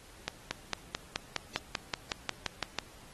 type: accelerating click train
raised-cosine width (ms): 0.2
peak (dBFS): -13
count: 14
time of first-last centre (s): 0.28-2.787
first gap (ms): 230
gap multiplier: 0.97
effects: pink hiss -55 dBFS RMS until 3.13 s + AAC 32 kbps